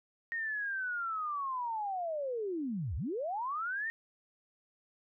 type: linear two-way sweep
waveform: sine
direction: down then up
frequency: 1864.7 to 60 to 1864.7 Hz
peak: -33 dBFS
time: 0.32-3.9 s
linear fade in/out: 0 ms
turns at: 2.96 s
effects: none